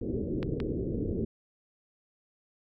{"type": "low-pass noise", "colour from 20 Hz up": "white", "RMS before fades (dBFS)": -32, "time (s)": [0.01, 1.25], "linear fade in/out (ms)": 5, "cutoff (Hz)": 450, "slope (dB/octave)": 48}
{"type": "clicks", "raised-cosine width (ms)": 0.3, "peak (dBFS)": -22, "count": 2, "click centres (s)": [0.429, 0.602]}
{"effects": []}